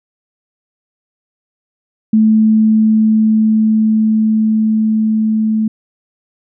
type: tone with level ramp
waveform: sine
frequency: 218.2 Hz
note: A3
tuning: 14 cents flat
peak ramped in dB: -6 to -11 dBFS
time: 2.13-5.68 s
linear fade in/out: 5 ms
effects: none